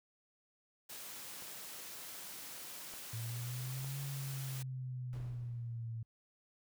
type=high-pass noise; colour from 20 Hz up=white; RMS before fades=-48 dBFS; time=0.89-4.63 s; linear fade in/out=10 ms; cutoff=110 Hz; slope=12 dB/octave
type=clicks; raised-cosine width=1 ms; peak=-42 / -38 / -44 / -39 dBFS; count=4; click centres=1.423 / 2.938 / 3.607 / 3.845 s
type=exponential two-way sweep; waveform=sine; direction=up then down; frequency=113 to 139.6 to 113 Hz; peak=-39 dBFS; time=3.13-6.03 s; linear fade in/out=5 ms; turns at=4.01 s
type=noise with exponential decay; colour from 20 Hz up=brown; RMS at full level=-48 dBFS; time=5.13-6.05 s; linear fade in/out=0 ms; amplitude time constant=200 ms
effects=none